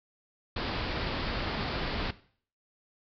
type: low-pass noise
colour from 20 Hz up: pink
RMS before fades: -33 dBFS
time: 0.56-2.11 s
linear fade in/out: 5 ms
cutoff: 5000 Hz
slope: 96 dB/octave
effects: noise-tail reverb RT60 0.5 s tail -17 dB re dry